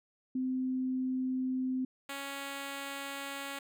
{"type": "tone pair in turn", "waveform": ["sine", "5% pulse"], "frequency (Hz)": [257.9, 277.7], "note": ["C4", "C#4"], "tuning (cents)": [-25, 3], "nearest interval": "minor second", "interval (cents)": 128, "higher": "second", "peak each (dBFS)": [-30, -27], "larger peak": "second", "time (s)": [[0.35, 1.85], [2.09, 3.59]], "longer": "neither", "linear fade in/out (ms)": 5, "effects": []}